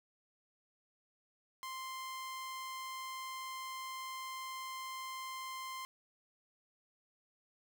sawtooth tone, 1046.5 Hz, C6, in tune, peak -38 dBFS, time 1.63-5.85 s, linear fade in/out 0 ms, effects none

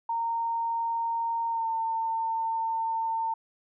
sine tone with pitch glide, 922 to 903 Hz, A#5 to A5, -19 to +45 cents, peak -26 dBFS, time 0.09-3.34 s, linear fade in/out 5 ms, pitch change -36 cents, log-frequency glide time 1.49-1.68 s, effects none

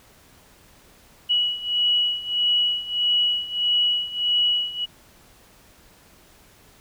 sine beating tone pair, 2927 / 2928.6 Hz, F#7 / F#7, -19 / -18 cents, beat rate 1.6 Hz, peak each -21 / -24 dBFS, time 1.29-4.86 s, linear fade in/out 20 ms, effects pink hiss -53 dBFS RMS until 6.8 s

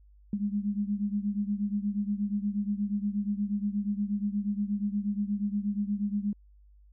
sine beating tone pair, 202 / 210.4 Hz, G#3 / G#3, -48 / +23 cents, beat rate 8.4 Hz, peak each -29 / -32 dBFS, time 0.33-6.33 s, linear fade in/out 2 ms, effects added 50 Hz sine -54 dBFS peak until 6.92 s

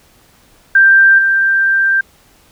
sine tone with level steps, 1577 Hz, G6, 10 cents sharp, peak -4 / -9 dBFS, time 0.75-2.01 s, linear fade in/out 5 ms, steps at 1.18 s, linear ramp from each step 10 ms, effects pink hiss -49 dBFS RMS until 2.51 s

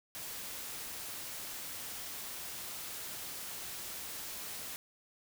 white noise, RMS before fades -43 dBFS, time 0.15-4.76 s, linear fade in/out 0 ms, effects none

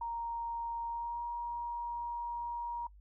sine tone with pitch glide, 933 to 947.7 Hz, A#5 to A#5, +1 to +28 cents, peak -35 dBFS, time 0.01-2.87 s, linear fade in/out 5 ms, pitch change +27 cents, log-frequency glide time 0.88-1.24 s, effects noise-tail reverb RT60 0.1 s tail -23 dB re dry + added 50 Hz sine -54 dBFS peak until 3 s

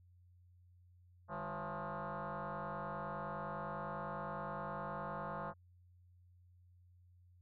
sine tone with frequency modulation, 199.9 Hz, G3, 34 cents sharp, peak -39 dBFS, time 1.28-5.54 s, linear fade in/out 50 ms, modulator 175 Hz, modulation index 6.7, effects tanh soft clip ceiling -35 dBFS + added 89 Hz sine -62 dBFS peak until 7.41 s

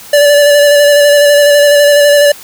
square tone with vibrato, 580 Hz, D5, 22 cents flat, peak -4 dBFS, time 0.13-2.32 s, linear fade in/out 5 ms, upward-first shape square, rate 12 Hz, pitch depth 16 cents each way, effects white hiss -32 dBFS RMS until 2.43 s

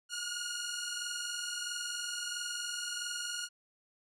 10% pulse tone pair together, 1423 / 1444.5 Hz, F6 / F#6, +32 / -42 cents, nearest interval unison, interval 26 cents, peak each -31 / -30 dBFS, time 0.09-3.49 s, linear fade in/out 50 ms, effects low-pass 10000 Hz 12 dB/octave

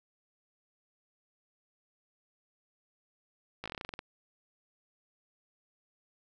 slowing click train, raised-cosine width 0.3 ms, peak -23 dBFS, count 12, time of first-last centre 3.64-3.991 s, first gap 17 ms, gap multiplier 1.12, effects none

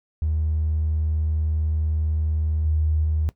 triangle tone with level steps, 77.78 Hz, D#2, in tune, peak -17 / -14 / -16 dBFS, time 0.22-3.29 s, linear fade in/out 0 ms, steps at 2.65 / 3.04 s, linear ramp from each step 5 ms, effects noise-tail reverb RT60 0.1 s tail -19 dB re dry + tanh soft clip ceiling -16 dBFS

